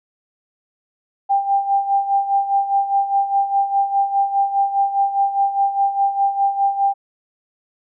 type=tone with tremolo; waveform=sine; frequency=793 Hz; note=G5; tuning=20 cents sharp; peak=-12 dBFS; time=1.29-6.94 s; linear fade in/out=20 ms; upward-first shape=sine; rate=4.9 Hz; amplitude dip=70%; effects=none